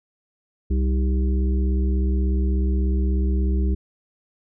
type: harmonic tone with a mistuned harmonic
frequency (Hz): 65.41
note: C2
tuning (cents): 0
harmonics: 1 / 3 / 5 / 6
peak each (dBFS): -18 / -28 / -32 / -34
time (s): 0.7-3.75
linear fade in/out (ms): 10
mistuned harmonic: 5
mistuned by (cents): -60
effects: none